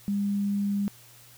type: tone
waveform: sine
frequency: 201.5 Hz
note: G3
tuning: 48 cents sharp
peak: -24 dBFS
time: 0.08-0.88 s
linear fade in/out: 0 ms
effects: added 119 Hz sine -57 dBFS peak until 1.37 s + white hiss -53 dBFS RMS until 1.37 s